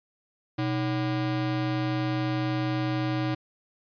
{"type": "ring-modulated tone", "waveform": "square", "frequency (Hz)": 219, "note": "A3", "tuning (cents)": -8, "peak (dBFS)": -23, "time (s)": [0.58, 3.35], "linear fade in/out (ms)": 10, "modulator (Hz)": 94.1, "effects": ["resampled to 11025 Hz"]}